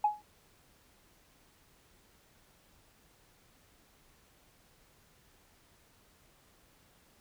sine tone with exponential decay, 840 Hz, G#5, 19 cents sharp, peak -20 dBFS, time 0.04-0.22 s, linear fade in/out 5 ms, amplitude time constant 39 ms, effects tanh soft clip ceiling -16 dBFS + pink hiss -65 dBFS RMS until 7.2 s

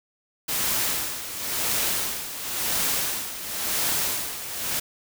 white noise with tremolo, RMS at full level -24 dBFS, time 0.48-4.8 s, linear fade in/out 10 ms, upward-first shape sine, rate 0.95 Hz, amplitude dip 70%, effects none

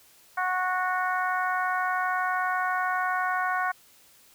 harmonic tone, 367.8 Hz, F#4, 10 cents flat, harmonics 2 / 3 / 4 / 5 / 6, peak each -29 / -29 / -29 / -35 / -42 dBFS, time 0.37-3.72 s, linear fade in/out 10 ms, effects white hiss -57 dBFS RMS until 4.34 s

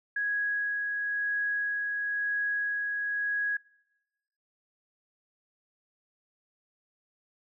sine tone with tremolo, 1661.2 Hz, G#6, in tune, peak -26 dBFS, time 0.16-3.57 s, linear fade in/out 5 ms, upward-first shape sine, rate 0.99 Hz, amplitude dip 25%, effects noise-tail reverb RT60 1.0 s tail -25 dB re dry

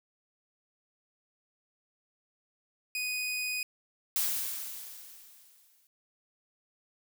sawtooth tone, 2489 Hz, D#7, in tune, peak -28 dBFS, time 2.95-3.63 s, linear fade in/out 2 ms
blue noise with exponential decay, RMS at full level -28 dBFS, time 4.16-5.87 s, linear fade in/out 1 ms, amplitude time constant 370 ms
effects none

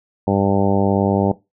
harmonic tone, 98.8 Hz, G2, 14 cents sharp, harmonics 1 / 2 / 3 / 4 / 5 / 6 / 7 / 8 / 9, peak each -22 / -19 / -22 / -23 / -23 / -24 / -28 / -25 / -28 dBFS, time 0.27-1.32 s, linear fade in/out 5 ms, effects noise-tail reverb RT60 0.2 s tail -17 dB re dry

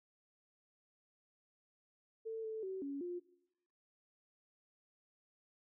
sine tone with pitch steps, 446.8 / 439.8 / 379.7 / 279.8 / 353.3 Hz, A4 / A4 / F#4 / C#4 / F4, +27 / -1 / +45 / +16 / +20 cents, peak -39 dBFS, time 2.25-3.2 s, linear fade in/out 20 ms, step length 190 ms, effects noise-tail reverb RT60 0.8 s tail -19 dB re dry

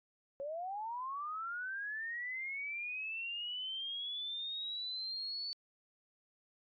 sine linear sweep, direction up, 540 to 4500 Hz, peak -38 dBFS, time 0.4-5.53 s, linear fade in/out 0 ms, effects AAC 48 kbps

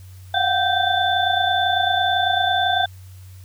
sine tone cluster, 706 / 734 / 764 / 1559 / 3529 Hz, F5 / F#5 / G5 / G6 / A7, +19 / -14 / -45 / -10 / +4 cents, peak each -23 dBFS, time 0.34-2.86 s, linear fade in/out 5 ms, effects added 93 Hz sine -38 dBFS peak until 3.44 s + white hiss -53 dBFS RMS until 3.44 s

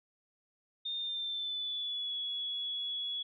sine tone with pitch glide, 3637 to 3374 Hz, A#7 to G#7, -43 to +27 cents, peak -34 dBFS, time 0.85-3.23 s, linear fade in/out 10 ms, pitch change -130 cents, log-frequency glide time 0.96-2.14 s, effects none

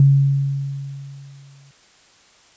sine tone with exponential decay, 138.59 Hz, C#3, in tune, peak -7 dBFS, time 0-1.71 s, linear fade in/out 2 ms, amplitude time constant 370 ms, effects white hiss -52 dBFS RMS until 2.56 s + resampled to 16000 Hz

